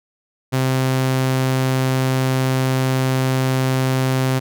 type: tone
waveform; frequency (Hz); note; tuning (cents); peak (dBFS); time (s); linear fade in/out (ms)
sawtooth; 130.81; C3; 0; -12; 0.52-4.4; 20
effects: none